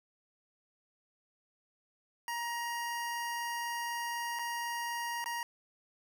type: tone with dropouts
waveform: 25% pulse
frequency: 944 Hz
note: A#5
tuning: 22 cents sharp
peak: -31 dBFS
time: 2.28-5.43 s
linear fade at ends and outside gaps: 1 ms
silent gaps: 4.389-4.393 / 5.242-5.259 s
effects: none